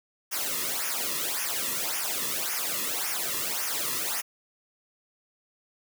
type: noise with flanger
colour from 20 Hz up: white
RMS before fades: -30 dBFS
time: 0.31-4.22 s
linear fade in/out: 20 ms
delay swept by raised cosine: 0.24 to 1.34 ms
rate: 1.8 Hz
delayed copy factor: -0.85
effects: none